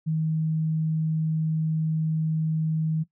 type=tone; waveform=sine; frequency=158.3 Hz; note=D#3; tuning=30 cents sharp; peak=-22 dBFS; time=0.06-3.04 s; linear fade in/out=20 ms; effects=noise-tail reverb RT60 0.1 s tail -18 dB re dry